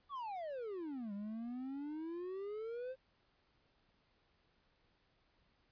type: exponential two-way sweep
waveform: triangle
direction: down then up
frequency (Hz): 1183 to 198.3 to 529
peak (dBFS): -39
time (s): 0.09-2.96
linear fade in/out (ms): 50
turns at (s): 1.13
effects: pink hiss -75 dBFS RMS until 5.71 s + resampled to 11025 Hz